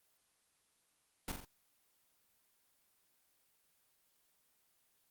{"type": "noise with echo", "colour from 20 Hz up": "pink", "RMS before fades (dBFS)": -39, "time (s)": [1.28, 1.32], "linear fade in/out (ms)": 2, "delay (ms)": 43, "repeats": 3, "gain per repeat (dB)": -5, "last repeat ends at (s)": 1.449, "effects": ["white hiss -75 dBFS RMS until 5.1 s", "Opus 24 kbps"]}